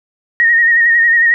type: tone with vibrato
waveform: sine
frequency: 1864.7 Hz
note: A#6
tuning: in tune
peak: -7 dBFS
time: 0.4-1.34 s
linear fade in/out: 0 ms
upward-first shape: sine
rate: 11 Hz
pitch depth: 41 cents each way
effects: none